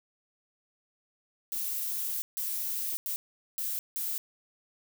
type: noise bursts at uneven times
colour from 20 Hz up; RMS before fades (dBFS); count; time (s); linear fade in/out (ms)
violet; -33; 5; 1.52-2.22 / 2.37-2.97 / 3.06-3.16 / 3.58-3.79 / 3.96-4.18; 0
effects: none